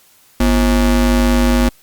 square ring-modulated tone, 146.83 Hz, D3, in tune, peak -8 dBFS, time 0.4-1.69 s, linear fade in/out 5 ms, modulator 95.8 Hz, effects white hiss -50 dBFS RMS until 1.82 s + Opus 48 kbps

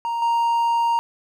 triangle tone with level steps, 932.3 Hz, A#5, in tune, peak -20 / -15 dBFS, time 0.05-0.99 s, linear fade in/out 0 ms, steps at 0.22 s, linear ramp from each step 2 ms, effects none

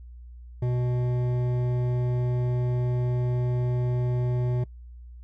sine tone with hard clipping, 123.47 Hz, B2, in tune, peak -25 dBFS, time 0.62-4.64 s, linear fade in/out 5 ms, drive 11 dB, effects noise-tail reverb RT60 0.1 s tail -21 dB re dry + added 60 Hz sine -41 dBFS peak until 5.23 s

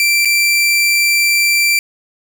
sawtooth tone with dropouts, 2349 Hz, D7, in tune, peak -7 dBFS, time 0-1.79 s, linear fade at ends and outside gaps 1 ms, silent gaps 0.249-0.255 s, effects none

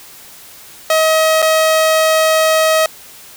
sawtooth tone with dropouts, 635 Hz, D#5, 35 cents sharp, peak -6 dBFS, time 0.9-2.86 s, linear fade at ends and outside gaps 2 ms, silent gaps 1.42-1.425 s, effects white hiss -38 dBFS RMS until 3.36 s

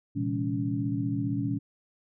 sine tone cluster, 116.8 / 132.1 / 165.9 / 203.3 / 281.2 Hz, A#2 / C3 / E3 / G#3 / C#4, +4 / +17 / +11 / -37 / +25 cents, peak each -31 / -37 / -36 / -35 / -30 dBFS, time 0.15-1.59 s, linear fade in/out 20 ms, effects none

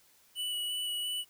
square tone with vibrato, 2951 Hz, F#7, 5 cents flat, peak -33 dBFS, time 0.35-1.25 s, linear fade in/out 50 ms, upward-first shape square, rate 2.9 Hz, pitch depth 10 cents each way, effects white hiss -64 dBFS RMS until 1.29 s

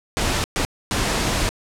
pink noise bursts at uneven times, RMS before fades -21 dBFS, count 3, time 0.17-0.44 / 0.56-0.65 / 0.91-1.49 s, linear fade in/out 0 ms, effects low-pass 9000 Hz 12 dB/octave

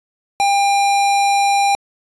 square tone, 800 Hz, G5, 35 cents sharp, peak -13 dBFS, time 0.4-1.75 s, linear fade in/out 0 ms, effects resampled to 22050 Hz

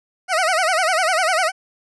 20% pulse tone with vibrato, 690 Hz, F5, 21 cents flat, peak -11 dBFS, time 0.28-1.52 s, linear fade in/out 50 ms, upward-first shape sine, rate 10 Hz, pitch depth 180 cents each way, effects resampled to 24000 Hz

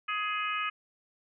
harmonic tone, 418.7 Hz, G#4, 14 cents sharp, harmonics 3 / 4 / 5 / 6 / 7, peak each -32 / -39 / -39 / -35 / -40 dBFS, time 0.08-0.7 s, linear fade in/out 10 ms, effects none

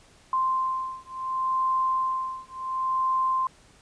sine beating tone pair, 1044 / 1044.7 Hz, C6 / C6, -4 / -3 cents, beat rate 0.7 Hz, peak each -27 dBFS, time 0.33-3.47 s, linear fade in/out 2 ms, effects pink hiss -56 dBFS RMS until 3.81 s + resampled to 22050 Hz

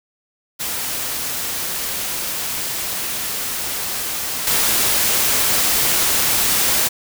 white noise with level steps, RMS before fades -24 / -17 dBFS, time 0.59-6.89 s, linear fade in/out 20 ms, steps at 4.47 s, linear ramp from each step 2 ms, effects none

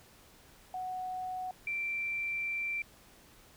sine tone pair in turn, 740 / 2349 Hz, F#5 / D7, 0 / 0 cents, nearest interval octave + minor sixth, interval 2000 cents, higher second, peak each -35 / -32 dBFS, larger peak second, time 0.74-1.51 / 1.67-2.82 s, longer second, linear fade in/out 2 ms, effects pink hiss -59 dBFS RMS until 3.56 s

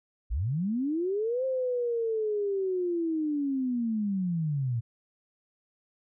sine linear two-way sweep, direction up then down, 44.87 to 529 to 111.7 Hz, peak -26 dBFS, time 0.3-4.81 s, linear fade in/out 20 ms, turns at 1.45 s, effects none

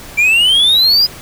triangle exponential sweep, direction up, 2329 to 5010 Hz, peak -6 dBFS, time 0.17-1.07 s, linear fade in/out 20 ms, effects pink hiss -33 dBFS RMS until 1.21 s

